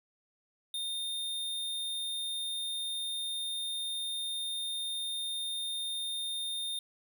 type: tone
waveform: square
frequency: 3641 Hz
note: A#7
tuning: 41 cents flat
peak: -34 dBFS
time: 0.74-6.79 s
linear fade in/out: 2 ms
effects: none